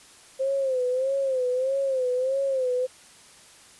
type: tone with vibrato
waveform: sine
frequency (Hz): 523.3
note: C5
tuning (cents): 0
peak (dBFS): -22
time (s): 0.39-2.87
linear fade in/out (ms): 20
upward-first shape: sine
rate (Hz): 1.6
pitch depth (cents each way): 87
effects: white hiss -51 dBFS RMS until 3.79 s + resampled to 24000 Hz